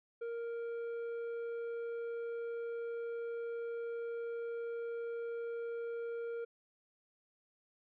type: tone with tanh clipping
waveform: sine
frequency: 466.2 Hz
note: A#4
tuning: in tune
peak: -39 dBFS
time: 0.21-6.45 s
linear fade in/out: 10 ms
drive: 7 dB
effects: none